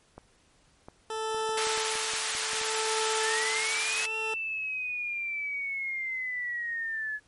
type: clicks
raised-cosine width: 1 ms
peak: -29 dBFS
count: 11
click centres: 0.18 / 0.885 / 1.346 / 1.492 / 1.67 / 1.776 / 1.955 / 2.136 / 2.351 / 2.533 / 2.614 s
type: tone with tremolo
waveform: 20% pulse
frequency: 440 Hz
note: A4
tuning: in tune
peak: -23 dBFS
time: 1.1-4.34 s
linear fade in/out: 2 ms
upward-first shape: sine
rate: 0.63 Hz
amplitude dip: 85%
type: high-pass noise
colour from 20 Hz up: pink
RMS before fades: -31 dBFS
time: 1.57-4.06 s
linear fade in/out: 5 ms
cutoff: 1400 Hz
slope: 12 dB/octave
type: linear two-way sweep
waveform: sine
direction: up then down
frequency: 1700 to 2733 to 1700 Hz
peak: -30 dBFS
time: 3.2-7.2 s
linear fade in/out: 50 ms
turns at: 4.16 s
effects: pink hiss -64 dBFS RMS until 7.27 s + MP3 48 kbps